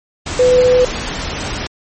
sine tone in noise, 501 Hz, B4, 25 cents sharp, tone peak -7 dBFS, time 0.39-0.85 s, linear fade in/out 5 ms, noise pink, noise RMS -22 dBFS, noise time 0.26-1.67 s, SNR +12 dB, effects MP3 32 kbps

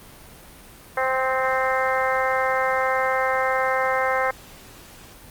harmonic tone with a mistuned harmonic, 261.6 Hz, C4, in tune, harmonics 2 / 3 / 4 / 5 / 6 / 7 / 8, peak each -24 / -26 / -27 / -28 / -29 / -29 / -30 dBFS, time 0.97-4.31 s, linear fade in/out 5 ms, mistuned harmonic 5, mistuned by -16 cents, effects pink hiss -45 dBFS RMS until 5.3 s + Opus 32 kbps

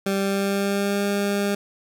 20% pulse tone with pitch glide, 196 to 201.6 Hz, G3 to G3, 0 to +49 cents, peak -16 dBFS, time 0.06-1.55 s, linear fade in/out 5 ms, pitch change +49 cents, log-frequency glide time 0.17-1.05 s, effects none

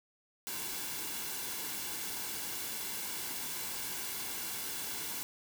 white noise with comb filter, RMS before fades -39 dBFS, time 0.47-5.23 s, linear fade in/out 0 ms, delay 1.6 ms, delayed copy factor -0.5, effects none

